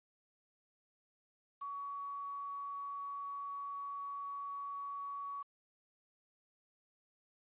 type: tone with quantisation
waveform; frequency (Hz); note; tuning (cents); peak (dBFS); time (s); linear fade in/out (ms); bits
sine; 1126; C#6; +27; -40; 1.61-5.43; 10; 10
effects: resampled to 8000 Hz